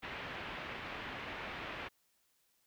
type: low-pass noise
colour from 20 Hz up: white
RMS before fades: -44 dBFS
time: 0.02-1.89 s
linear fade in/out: 20 ms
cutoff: 2700 Hz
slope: 24 dB/octave
effects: white hiss -75 dBFS RMS until 2.66 s